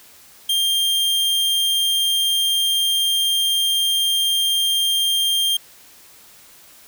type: tone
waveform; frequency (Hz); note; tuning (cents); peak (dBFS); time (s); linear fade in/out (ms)
45% pulse; 3192; G7; +31; -16; 0.49-5.57; 5
effects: white hiss -47 dBFS RMS until 6.87 s